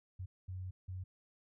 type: tone bursts at uneven times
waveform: sine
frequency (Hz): 92.5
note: F#2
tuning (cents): 0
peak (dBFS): -40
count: 3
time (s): 0.19-0.26 / 0.48-0.71 / 0.88-1.04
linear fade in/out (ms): 10
effects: none